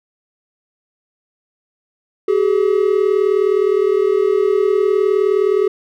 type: tone pair together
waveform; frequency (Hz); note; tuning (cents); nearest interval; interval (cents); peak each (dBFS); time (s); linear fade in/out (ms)
triangle; 383.2 / 422.7; G4 / G#4; -39 / +31; major second; 170; -13; 2.28-5.68; 5
effects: none